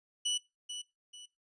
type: tone with echo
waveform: sawtooth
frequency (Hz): 2958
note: F#7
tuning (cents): -1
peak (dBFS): -26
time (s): 0.25-0.38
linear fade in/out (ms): 10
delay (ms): 440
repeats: 2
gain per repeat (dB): -9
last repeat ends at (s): 1.26
effects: noise-tail reverb RT60 0.2 s tail -18 dB re dry + resampled to 22050 Hz